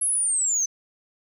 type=linear sweep; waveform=sine; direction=down; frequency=11000 to 6060 Hz; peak=-19 dBFS; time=0.01-0.66 s; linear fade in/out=10 ms; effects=tanh soft clip ceiling -17 dBFS